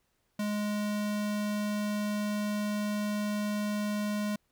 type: tone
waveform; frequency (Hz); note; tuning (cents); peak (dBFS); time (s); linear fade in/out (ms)
square; 208.4; G#3; +6; -30; 0.39-4.36; 5
effects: pink hiss -75 dBFS RMS until 4.51 s